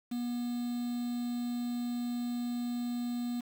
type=tone with quantisation; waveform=triangle; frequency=241.7 Hz; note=B3; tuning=37 cents flat; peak=-30 dBFS; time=0.11-3.41 s; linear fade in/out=10 ms; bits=8; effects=none